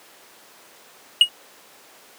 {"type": "tone with exponential decay", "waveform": "triangle", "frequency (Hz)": 2884, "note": "F#7", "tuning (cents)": -45, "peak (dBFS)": -3, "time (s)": [1.21, 1.29], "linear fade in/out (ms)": 2, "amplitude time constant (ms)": 17, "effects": ["pink hiss -48 dBFS RMS until 2.18 s", "high-pass 400 Hz 12 dB/octave"]}